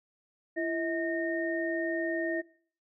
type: tone cluster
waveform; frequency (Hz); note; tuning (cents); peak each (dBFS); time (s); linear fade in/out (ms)
sine; 335.9 / 640 / 1839; E4 / D#5 / A#6; +33 / +49 / -24; -31 / -34 / -35; 0.56-2.42; 20
effects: noise-tail reverb RT60 0.5 s tail -20 dB re dry